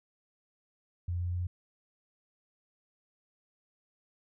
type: tone with pitch steps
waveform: sine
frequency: 87.6 / 88.26 / 88.93 Hz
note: F2 / F2 / F2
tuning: +6 / +19 / +32 cents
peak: -30 dBFS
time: 1.08-1.47 s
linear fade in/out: 5 ms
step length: 130 ms
effects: none